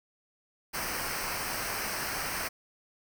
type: noise with comb filter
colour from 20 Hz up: pink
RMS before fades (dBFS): -34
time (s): 0.73-2.49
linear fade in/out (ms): 20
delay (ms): 0.28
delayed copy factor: -0.7
effects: none